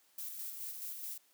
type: noise with tremolo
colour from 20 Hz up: violet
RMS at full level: -42 dBFS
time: 0.18-1.18 s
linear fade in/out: 5 ms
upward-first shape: square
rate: 4.7 Hz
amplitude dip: 35%
effects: white hiss -69 dBFS RMS until 1.33 s + high-pass 200 Hz 12 dB/octave